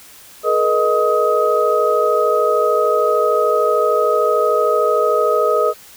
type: tone cluster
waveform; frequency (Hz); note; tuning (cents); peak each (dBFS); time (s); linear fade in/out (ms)
sine; 427.6 / 480.9 / 621 / 1261; A4 / B4 / D#5 / D#6; -49 / -46 / -3 / +23; -18; 0.43-5.74; 50
effects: white hiss -42 dBFS RMS until 5.96 s